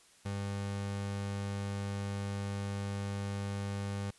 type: tone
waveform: 30% pulse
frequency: 100 Hz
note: G2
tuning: 35 cents sharp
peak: -32 dBFS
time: 0.25-4.11 s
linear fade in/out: 10 ms
effects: white hiss -62 dBFS RMS until 4.18 s + resampled to 24000 Hz